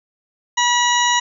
harmonic tone, 968 Hz, B5, 35 cents flat, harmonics 1 / 2 / 3 / 4 / 6 / 7, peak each -17 / -20 / -22 / -23 / -25 / -25 dBFS, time 0.57-1.2 s, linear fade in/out 10 ms, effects none

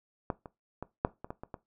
clicks, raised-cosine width 1 ms, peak -16 / -29 / -23 / -10 / -26 / -23 / -27 / -25 dBFS, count 8, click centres 0.302 / 0.458 / 0.826 / 1.049 / 1.245 / 1.305 / 1.435 / 1.542 s, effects noise-tail reverb RT60 0.2 s tail -18 dB re dry

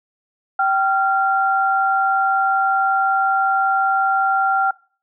sine tone pair together, 776 / 1382.7 Hz, G5 / F6, -18 / -18 cents, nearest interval minor seventh, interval 1000 cents, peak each -17 dBFS, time 0.59-4.71 s, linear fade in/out 5 ms, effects noise-tail reverb RT60 0.4 s tail -23 dB re dry

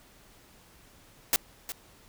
white noise with echo, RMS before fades -23 dBFS, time 1.33-1.36 s, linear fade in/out 0 ms, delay 360 ms, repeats 1, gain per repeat -13 dB, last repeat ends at 1.72 s, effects pink hiss -57 dBFS RMS until 2.08 s

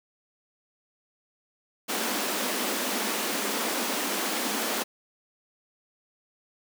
pink high-pass noise, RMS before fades -29 dBFS, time 1.88-4.84 s, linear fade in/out 20 ms, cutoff 200 Hz, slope 96 dB/octave, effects none

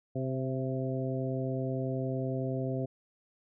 harmonic tone with a mistuned harmonic, 130.81 Hz, C3, in tune, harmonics 1 / 2 / 3 / 4 / 5, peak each -33 / -36 / -38 / -39 / -40 dBFS, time 0.15-2.86 s, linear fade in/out 10 ms, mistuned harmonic 5, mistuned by +20 cents, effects none

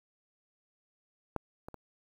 clicks, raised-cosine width 1 ms, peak -18 / -28 / -30 dBFS, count 3, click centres 1.363 / 1.685 / 1.743 s, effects 9-bit

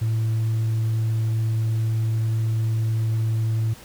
sine tone with tanh clipping, 111.5 Hz, A2, 23 cents sharp, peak -20 dBFS, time 0.01-3.74 s, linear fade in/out 10 ms, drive 1 dB, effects pink hiss -45 dBFS RMS until 3.84 s

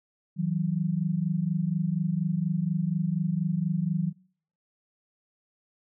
sine tone pair together, 160.4 / 184.58 Hz, E3 / F#3, -47 / -4 cents, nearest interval major second, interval 243 cents, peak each -27 dBFS, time 0.36-4.13 s, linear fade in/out 50 ms, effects noise-tail reverb RT60 0.6 s tail -25 dB re dry

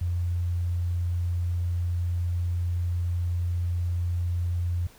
sine tone, 87.31 Hz, F2, in tune, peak -24 dBFS, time 0.01-4.87 s, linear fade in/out 5 ms, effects pink hiss -54 dBFS RMS until 4.98 s

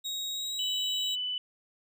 35% pulse tone with pitch glide, 3784 to 3841 Hz, A#7 to B7, +25 to -49 cents, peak -31 dBFS, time 0.04-1.16 s, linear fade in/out 20 ms, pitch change +26 cents, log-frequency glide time 0.3-0.56 s
sine tone, 2990 Hz, F#7, 17 cents sharp, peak -30 dBFS, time 0.59-1.38 s, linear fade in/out 2 ms
effects none

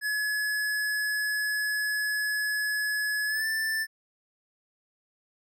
square tone with pitch glide, 1700 to 1768.1 Hz, G#6 to A6, +40 to +8 cents, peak -27 dBFS, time 0.01-3.87 s, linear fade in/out 50 ms, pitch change +68 cents, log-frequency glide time 3.27-3.46 s, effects none

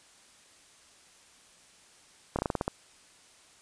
slowing click train, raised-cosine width 1 ms, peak -14 dBFS, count 8, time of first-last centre 2.36-2.68 s, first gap 28 ms, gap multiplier 1.16, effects white hiss -58 dBFS RMS until 3.61 s + resampled to 22050 Hz

